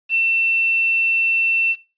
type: tone with quantisation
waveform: sine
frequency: 2690 Hz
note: E7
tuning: 34 cents sharp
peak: -15 dBFS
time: 0.09-1.76 s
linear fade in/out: 50 ms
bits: 7
effects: noise-tail reverb RT60 0.3 s tail -19 dB re dry + resampled to 11025 Hz